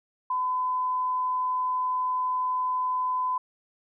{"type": "tone", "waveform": "sine", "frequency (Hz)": 1011, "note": "B5", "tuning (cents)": 40, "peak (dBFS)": -24, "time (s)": [0.3, 3.38], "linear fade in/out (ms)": 5, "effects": []}